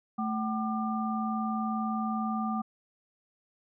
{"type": "tone cluster", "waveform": "sine", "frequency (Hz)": [219.4, 760, 1197], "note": ["A3", "F#5", "D6"], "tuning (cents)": [-5, 46, 33], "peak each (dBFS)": [-30, -35, -35], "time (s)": [0.18, 2.62], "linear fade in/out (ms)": 10, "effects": []}